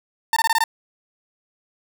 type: tone bursts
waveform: 30% pulse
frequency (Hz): 902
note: A5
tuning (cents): +43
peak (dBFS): -13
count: 6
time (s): 0.33-0.639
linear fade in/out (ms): 2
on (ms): 34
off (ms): 21
effects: none